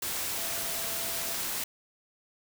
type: tone in noise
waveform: sine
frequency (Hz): 668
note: E5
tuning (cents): +23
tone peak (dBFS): -44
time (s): 0.37-1.35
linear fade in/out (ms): 5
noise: white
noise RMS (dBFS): -33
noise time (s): 0.02-1.64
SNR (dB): -14
effects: none